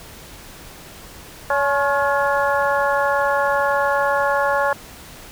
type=harmonic tone with a mistuned harmonic; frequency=282.4 Hz; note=C#4; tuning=32 cents sharp; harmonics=2 / 3 / 4 / 5 / 6; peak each=-20 / -22 / -23 / -24 / -25 dBFS; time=1.5-4.73 s; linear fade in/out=2 ms; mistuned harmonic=4; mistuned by=-63 cents; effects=pink hiss -40 dBFS RMS until 5.31 s